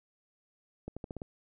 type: accelerating click train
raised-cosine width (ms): 2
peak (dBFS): -26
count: 6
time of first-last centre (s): 0.88-1.218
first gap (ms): 86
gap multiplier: 0.88
effects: none